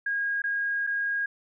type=tone with dropouts; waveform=sine; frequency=1633 Hz; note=G#6; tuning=30 cents flat; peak=-25 dBFS; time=0.06-1.26 s; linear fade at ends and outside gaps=5 ms; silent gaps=0.42-0.439 / 0.868-0.872 s; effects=none